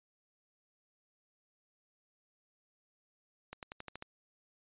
accelerating click train, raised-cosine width 0.3 ms, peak -27 dBFS, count 7, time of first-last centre 3.53-4.024 s, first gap 98 ms, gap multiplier 0.93, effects resampled to 8000 Hz

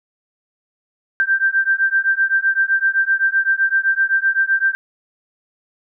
sine beating tone pair, 1568 / 1575.8 Hz, G6 / G6, 0 / +9 cents, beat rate 7.8 Hz, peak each -17 dBFS, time 1.2-4.75 s, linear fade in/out 0 ms, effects none

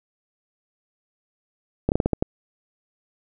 slowing click train, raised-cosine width 2 ms, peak -6 dBFS, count 7, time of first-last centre 1.89-2.225 s, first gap 29 ms, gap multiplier 1.26, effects none

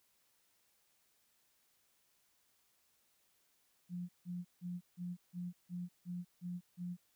sine tone bursts, 177.1 Hz, F3, 24 cents sharp, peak -39 dBFS, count 9, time 3.89-6.97 s, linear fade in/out 50 ms, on 200 ms, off 160 ms, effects white hiss -75 dBFS RMS until 7.15 s

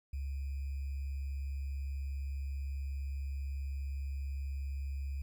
sine tone with sample-and-hold, 68.8 Hz, C#2, 12 cents flat, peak -35 dBFS, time 0.13-5.22 s, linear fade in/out 5 ms, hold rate 2450 Hz, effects none

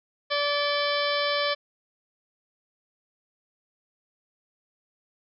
harmonic tone with a mistuned harmonic, 579 Hz, D5, 25 cents flat, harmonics 1 / 2 / 3 / 4 / 5 / 6 / 7 / 8 / 9, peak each -27 / -30 / -32 / -33 / -34 / -35 / -35 / -36 / -37 dBFS, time 0.3-1.55 s, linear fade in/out 20 ms, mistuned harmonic 5, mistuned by +110 cents, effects none

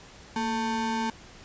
square ring-modulated tone, 332.4 Hz, E4, 15 cents sharp, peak -24 dBFS, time 0.36-1.1 s, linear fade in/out 2 ms, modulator 562 Hz, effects pink hiss -49 dBFS RMS until 1.44 s + resampled to 16000 Hz

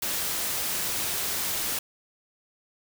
white noise, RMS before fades -29 dBFS, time 0.02-1.79 s, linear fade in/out 5 ms, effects none

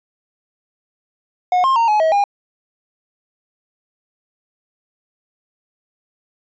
triangle tone with pitch steps, 725 / 1062 / 922 / 847 / 640 / 809 Hz, F#5 / C6 / A#5 / G#5 / D#5 / G#5, -35 / +25 / -19 / +34 / +49 / -46 cents, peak -10 dBFS, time 1.52-2.24 s, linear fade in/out 2 ms, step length 120 ms, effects resampled to 16000 Hz

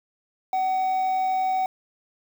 triangle tone with quantisation, 752 Hz, F#5, 28 cents sharp, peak -19 dBFS, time 0.53-1.66 s, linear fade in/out 2 ms, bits 7, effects none

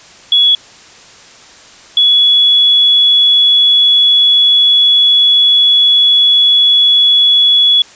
sine tone pair in turn, 3374 / 3387 Hz, G#7 / G#7, +27 / +33 cents, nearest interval unison, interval 6 cents, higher second, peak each -5 dBFS, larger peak neither, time 0.32-0.55 / 1.97-7.82 s, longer second, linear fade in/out 2 ms, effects white hiss -38 dBFS RMS until 7.95 s + resampled to 16000 Hz

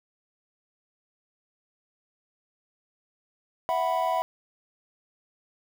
triangle chord, E suspended second, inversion none, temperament equal, 659.3 / 740 / 987.8 Hz, E5 / F#5 / B5, 0 / 0 / 0 cents, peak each -26 dBFS, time 3.69-4.22 s, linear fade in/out 0 ms, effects 8-bit

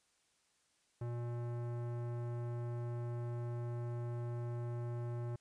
sine tone with tanh clipping, 119.5 Hz, A#2, 43 cents sharp, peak -40 dBFS, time 1.01-5.36 s, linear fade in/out 5 ms, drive 18 dB, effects white hiss -75 dBFS RMS until 5.4 s + resampled to 22050 Hz

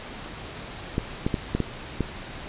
clicks, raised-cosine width 3 ms, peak -10 dBFS, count 6, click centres 0.981 / 1.265 / 1.342 / 1.55 / 1.603 / 2.007 s, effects pink hiss -38 dBFS RMS until 2.48 s + resampled to 8000 Hz

